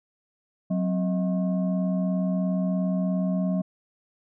sine tone with frequency modulation, 185 Hz, F#3, in tune, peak -22 dBFS, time 0.7-3.62 s, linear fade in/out 10 ms, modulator 447 Hz, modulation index 0.62, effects none

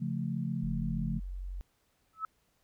sine chord, Db augmented, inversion none, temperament equal with one note detuned, 138.59 / 173.71 / 220 Hz, Db3 / F3 / A3, 0 / -9 / 0 cents, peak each -35 / -35 / -36 dBFS, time 0-1.2 s, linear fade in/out 20 ms
sine tone, 45.8 Hz, F#1, 17 cents flat, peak -36 dBFS, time 0.63-1.61 s, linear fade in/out 0 ms
sine tone with exponential growth, 1300 Hz, E6, 24 cents flat, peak -28 dBFS, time 2.13-2.25 s, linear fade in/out 2 ms, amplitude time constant 24 ms
effects pink hiss -73 dBFS RMS until 2.63 s

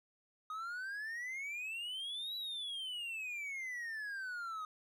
triangle exponential two-way sweep, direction up then down, 1244.5 to 3951 to 1244.5 Hz, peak -38 dBFS, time 0.5-4.65 s, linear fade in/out 2 ms, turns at 2.36 s, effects none

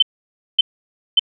sine tone bursts, 3074 Hz, G7, 35 cents flat, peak -8 dBFS, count 3, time 0-1.195 s, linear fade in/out 5 ms, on 25 ms, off 560 ms, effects none

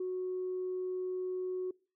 sine tone, 368.3 Hz, F#4, 8 cents flat, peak -32 dBFS, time 0-1.71 s, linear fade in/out 5 ms, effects noise-tail reverb RT60 0.4 s tail -25 dB re dry + tanh soft clip ceiling -29 dBFS

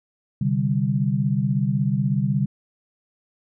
sine chord, C suspended second, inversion none, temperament just, 130.81 / 147.16 / 196.22 Hz, C3 / D3 / G3, 0 / +4 / +2 cents, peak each -23 dBFS, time 0.41-2.46 s, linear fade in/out 5 ms, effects none

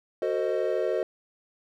triangle chord, F# diminished seventh, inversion none, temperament equal with one note detuned, 370 / 450.5 / 523.3 / 622.3 Hz, F#4 / A4 / C5 / Eb5, 0 / +41 / 0 / 0 cents, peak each -28 dBFS, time 0.22-1.03 s, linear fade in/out 2 ms, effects none

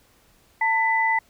sine tone pair together, 895.6 / 1995 Hz, A5 / B6, +30 / +17 cents, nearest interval octave + major second, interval 1387 cents, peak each -21 dBFS, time 0.61-1.19 s, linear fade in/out 5 ms, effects pink hiss -59 dBFS RMS until 1.29 s

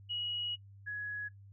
sine tone pair in turn, 2906 / 1677.5 Hz, F#7 / G#6, -32 / +17 cents, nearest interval minor seventh, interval 951 cents, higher first, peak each -35 / -36 dBFS, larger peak first, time 0.09-0.56 / 0.86-1.29 s, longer first, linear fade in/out 20 ms, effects noise-tail reverb RT60 0.1 s tail -19 dB re dry + added 99 Hz sine -52 dBFS peak until 1.52 s

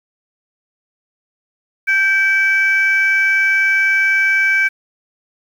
sine tone pair together, 1568 / 2300 Hz, G6 / D7, 0 / -37 cents, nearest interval perfect fifth, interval 663 cents, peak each -13 dBFS, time 1.87-4.69 s, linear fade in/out 20 ms, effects tanh soft clip ceiling -6 dBFS + 7-bit

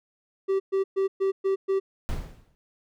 triangle tone bursts, 387.2 Hz, G4, 21 cents flat, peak -19 dBFS, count 6, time 0.48-1.8 s, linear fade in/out 20 ms, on 120 ms, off 120 ms
brown noise with exponential decay, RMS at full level -26 dBFS, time 2.09-2.55 s, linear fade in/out 0 ms, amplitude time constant 100 ms
effects none

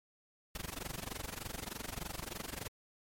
pink noise with amplitude modulation, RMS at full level -39 dBFS, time 0.55-2.68 s, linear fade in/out 2 ms, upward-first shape sine, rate 23.3 Hz, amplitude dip 95%, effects MP3 64 kbps

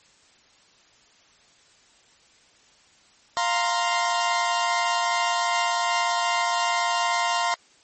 sawtooth chord, F suspended fourth, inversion none, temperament equal, 698.5 / 932.3 / 1046.5 Hz, F5 / Bb5 / C6, 0 / 0 / 0 cents, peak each -22 dBFS, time 3.37-7.54 s, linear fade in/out 0 ms, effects white hiss -57 dBFS RMS until 7.83 s + MP3 32 kbps

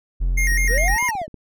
triangle tone, 43.65 Hz, F1, in tune, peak -15 dBFS, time 0.2-0.96 s, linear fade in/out 20 ms
square tone with vibrato, 1996 Hz, B6, 18 cents sharp, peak -20 dBFS, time 0.37-1.11 s, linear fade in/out 10 ms, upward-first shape square, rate 4.9 Hz, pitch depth 110 cents each way
click train, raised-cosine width 3 ms, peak -25 dBFS, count 14, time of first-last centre 0.52-1.343 s, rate 15.8 Hz
triangle linear two-way sweep, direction up then down, 418.3 to 1021 to 584 Hz, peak -21 dBFS, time 0.68-1.27 s, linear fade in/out 50 ms, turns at 1.05 s
effects none

